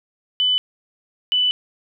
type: tone pair in turn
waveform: sine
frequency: 3000 / 2987 Hz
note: F#7 / F#7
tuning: +23 / +16 cents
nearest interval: unison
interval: 7 cents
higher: first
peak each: -15 dBFS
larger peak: neither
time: 0.4-0.58 / 1.32-1.51 s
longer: second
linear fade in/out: 0 ms
effects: none